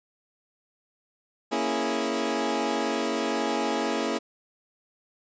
20% pulse chord, A# half-diminished seventh, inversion none, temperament equal, 233.1 / 277.2 / 329.6 / 415.3 Hz, A#3 / C#4 / E4 / G#4, 0 / 0 / 0 / 0 cents, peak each -26 dBFS, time 1.51-4.19 s, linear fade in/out 20 ms, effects resampled to 16000 Hz

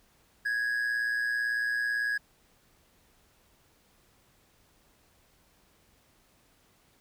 triangle tone with amplitude modulation, 1661.2 Hz, G#6, in tune, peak -23 dBFS, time 0.45-2.18 s, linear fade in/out 10 ms, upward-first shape sine, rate 118 Hz, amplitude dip 50%, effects pink hiss -65 dBFS RMS until 7 s

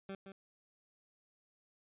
20% pulse tone with echo, 194.1 Hz, G3, 17 cents flat, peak -37 dBFS, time 0.09-0.15 s, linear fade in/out 2 ms, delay 170 ms, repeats 1, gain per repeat -7 dB, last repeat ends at 0.32 s, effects resampled to 8000 Hz

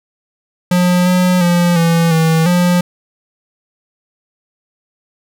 square tone with pitch steps, 178.9 / 181.3 / 174.4 / 167.1 / 161.7 / 177.2 Hz, F3 / F#3 / F3 / E3 / E3 / F3, +42 / -35 / -2 / +24 / -33 / +25 cents, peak -10 dBFS, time 0.71-2.81 s, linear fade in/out 5 ms, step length 350 ms, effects none

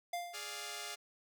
square tone with exponential decay, 698.5 Hz, F5, in tune, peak -35 dBFS, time 0.13-0.69 s, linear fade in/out 5 ms, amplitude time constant 120 ms
5% pulse chord, D diminished, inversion second, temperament equal, 415.3 / 587.3 / 698.5 Hz, Ab4 / D5 / F5, 0 / 0 / 0 cents, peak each -36 / -37 / -33 dBFS, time 0.33-0.96 s, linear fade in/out 20 ms
effects none

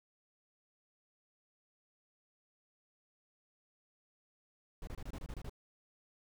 brown noise bursts, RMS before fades -43 dBFS, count 9, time 4.82-5.496 s, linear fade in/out 2 ms, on 52 ms, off 26 ms, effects none

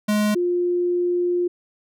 square / sine tone pair in turn, 210 / 353.2 Hz, G#3 / F4, +19 / +20 cents, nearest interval major sixth, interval 901 cents, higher second, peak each -18 dBFS, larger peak neither, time 0.08-0.35 / 0.35-1.48 s, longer second, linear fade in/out 10 ms, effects none

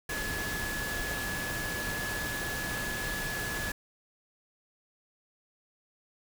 sine tone in noise, 1700 Hz, G#6, 40 cents sharp, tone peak -35 dBFS, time 0.09-3.72 s, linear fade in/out 5 ms, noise pink, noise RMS -36 dBFS, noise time 0.09-3.72 s, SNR -2 dB, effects none

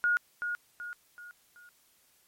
sine tone with echo, 1437 Hz, F6, 49 cents sharp, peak -23 dBFS, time 0.04-0.17 s, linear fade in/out 0 ms, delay 380 ms, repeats 4, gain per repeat -7 dB, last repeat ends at 1.69 s, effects white hiss -66 dBFS RMS until 2.27 s + MP3 64 kbps

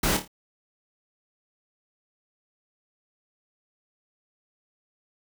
pink noise with echo, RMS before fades -24 dBFS, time 0.03-0.17 s, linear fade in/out 5 ms, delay 27 ms, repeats 4, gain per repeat -7 dB, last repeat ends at 0.278 s, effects none

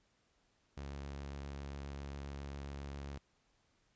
sawtooth tone with vibrato, 70.1 Hz, C#2, 20 cents sharp, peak -39 dBFS, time 0.77-3.18 s, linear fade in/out 5 ms, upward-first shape square, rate 7.4 Hz, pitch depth 10 cents each way, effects pink hiss -75 dBFS RMS until 3.95 s + resampled to 16000 Hz

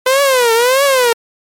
sawtooth tone with vibrato, 505 Hz, B4, 39 cents sharp, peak -5 dBFS, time 0.06-1.13 s, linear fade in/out 5 ms, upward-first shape triangle, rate 1.6 Hz, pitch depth 210 cents each way, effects MP3 64 kbps

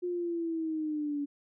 sine linear sweep, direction down, 358.5 to 284 Hz, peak -30 dBFS, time 0.02-1.26 s, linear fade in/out 20 ms, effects none

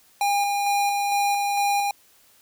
square tone with tremolo, 809 Hz, G#5, 46 cents flat, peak -20 dBFS, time 0.21-1.91 s, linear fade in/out 2 ms, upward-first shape square, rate 2.2 Hz, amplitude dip 25%, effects white hiss -57 dBFS RMS until 2.41 s

